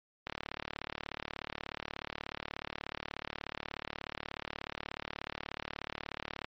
click train, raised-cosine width 0.3 ms, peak -20 dBFS, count 227, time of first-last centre 0.27-6.445 s, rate 36.6 Hz, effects low-pass 5000 Hz 12 dB/octave + MP3 48 kbps

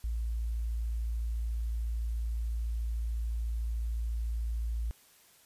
sine tone, 56.9 Hz, A#1, 41 cents flat, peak -30 dBFS, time 0.04-4.91 s, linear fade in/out 0 ms, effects white hiss -61 dBFS RMS until 5.45 s + resampled to 32000 Hz

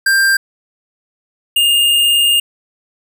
square tone pair in turn, 1586 / 2826 Hz, G6 / F7, +20 / +20 cents, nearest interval minor seventh, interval 1000 cents, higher second, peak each -10 dBFS, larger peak neither, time 0.06-0.37 / 1.56-2.4 s, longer second, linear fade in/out 5 ms, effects none

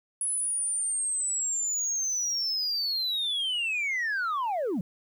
sine linear sweep, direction down, 10300 to 155.56 Hz, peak -24 dBFS, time 0.21-4.81 s, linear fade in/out 2 ms, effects tanh soft clip ceiling -25 dBFS + 10-bit

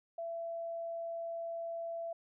sine tone, 670 Hz, E5, 28 cents sharp, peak -37 dBFS, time 0.18-2.13 s, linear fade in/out 5 ms, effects none

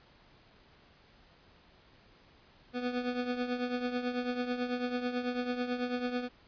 25% pulse tone with tremolo, 246.9 Hz, B3, in tune, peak -25 dBFS, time 2.73-6.29 s, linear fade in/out 50 ms, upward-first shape triangle, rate 9.1 Hz, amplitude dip 70%, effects pink hiss -61 dBFS RMS until 6.47 s + resampled to 11025 Hz

